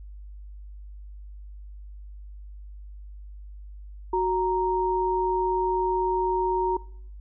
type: tone pair together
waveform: sine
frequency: 369.9 / 932 Hz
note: F#4 / A#5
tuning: 0 / -1 cents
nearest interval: octave + major third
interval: 1599 cents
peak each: -24 dBFS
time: 4.13-6.77 s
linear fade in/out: 5 ms
effects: noise-tail reverb RT60 0.7 s tail -22 dB re dry + added 50 Hz sine -39 dBFS peak until 7.2 s